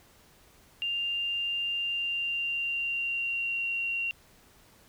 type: tone with pitch glide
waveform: sine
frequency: 2794 to 2754 Hz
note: F7 to F7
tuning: 0 to -25 cents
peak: -28 dBFS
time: 0.82-4.11 s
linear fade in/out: 0 ms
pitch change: -25 cents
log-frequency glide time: 1.74-3.63 s
effects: pink hiss -59 dBFS RMS until 4.88 s